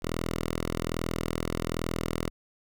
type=tone; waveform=5% pulse; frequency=41.2 Hz; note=E1; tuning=in tune; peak=-18 dBFS; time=0.02-2.3 s; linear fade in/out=10 ms; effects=none